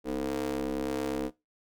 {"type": "ring-modulated tone", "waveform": "30% pulse", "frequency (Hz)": 68.7, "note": "C#2", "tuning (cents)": -15, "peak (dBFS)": -24, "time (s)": [0.04, 1.31], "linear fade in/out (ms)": 50, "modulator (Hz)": 377, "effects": ["noise-tail reverb RT60 0.2 s tail -18 dB re dry"]}